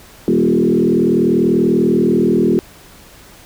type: tone with frequency modulation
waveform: sine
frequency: 293.7 Hz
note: D4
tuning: in tune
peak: -10 dBFS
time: 0.28-2.59 s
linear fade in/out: 0 ms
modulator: 40.4 Hz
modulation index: 2.8
effects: pink hiss -42 dBFS RMS until 3.45 s